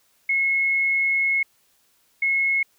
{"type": "tone pair in turn", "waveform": "sine", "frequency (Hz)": [2175, 2175], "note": ["C#7", "C#7"], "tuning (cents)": [-33, -33], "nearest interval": "unison", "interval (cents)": 0, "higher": "neither", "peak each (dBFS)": -18, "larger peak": "neither", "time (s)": [[0.29, 1.43], [2.22, 2.63]], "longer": "first", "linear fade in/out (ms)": 5, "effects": ["white hiss -63 dBFS RMS until 2.78 s"]}